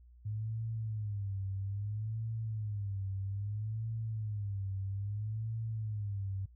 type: tone with vibrato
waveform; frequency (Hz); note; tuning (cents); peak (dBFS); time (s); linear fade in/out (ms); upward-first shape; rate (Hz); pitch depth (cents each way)
sine; 104.3; G#2; +8; -34; 0.25-6.46; 10; sine; 0.61; 130
effects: added 60 Hz sine -55 dBFS peak until 6.55 s